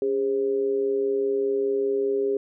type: tone with amplitude modulation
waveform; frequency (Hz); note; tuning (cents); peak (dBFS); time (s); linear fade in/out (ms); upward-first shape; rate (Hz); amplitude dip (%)
sine; 405.8; G#4; -40; -18; 0.02-2.37; 2; sine; 125; 65
effects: none